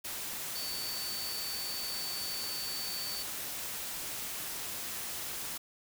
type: tone in noise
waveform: sine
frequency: 4500 Hz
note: C#8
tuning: 25 cents sharp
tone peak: -38 dBFS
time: 0.55-3.23 s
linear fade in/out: 10 ms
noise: white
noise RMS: -39 dBFS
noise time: 0.04-5.58 s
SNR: -2 dB
effects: none